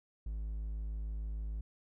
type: tone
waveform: triangle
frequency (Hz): 53.3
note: G#1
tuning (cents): +46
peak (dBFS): -34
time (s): 0.26-1.61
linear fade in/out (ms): 5
effects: none